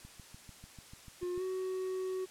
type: click train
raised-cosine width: 5 ms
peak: -38 dBFS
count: 10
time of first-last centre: 0.05-1.377 s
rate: 6.78 Hz
type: tone with pitch glide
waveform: triangle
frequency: 357.3 to 374 Hz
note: F4 to F#4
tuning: +40 to +19 cents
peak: -32 dBFS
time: 1.21-2.26 s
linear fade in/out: 20 ms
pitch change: +79 cents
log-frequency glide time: 1.36-1.42 s
effects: white hiss -55 dBFS RMS until 2.3 s + low-pass 10000 Hz 12 dB/octave